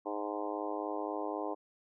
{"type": "harmonic tone with a mistuned harmonic", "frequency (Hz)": 103.83, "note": "G#2", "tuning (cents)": 0, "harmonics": [3, 4, 5, 6, 7, 8, 9, 10], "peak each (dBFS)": [-40, -41, -42, -43, -43, -44, -45, -45], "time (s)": [0.05, 1.55], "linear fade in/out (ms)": 20, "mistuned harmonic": 9, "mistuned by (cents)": -20, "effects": []}